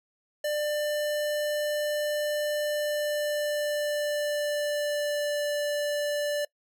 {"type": "tone with pitch glide", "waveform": "square", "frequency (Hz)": [595, 586.5], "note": ["D5", "D5"], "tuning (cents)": [22, -2], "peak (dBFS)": -27, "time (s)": [0.44, 6.45], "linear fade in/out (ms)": 5, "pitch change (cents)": -24, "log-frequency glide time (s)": [2.63, 5.46], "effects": ["noise-tail reverb RT60 0.1 s tail -23 dB re dry"]}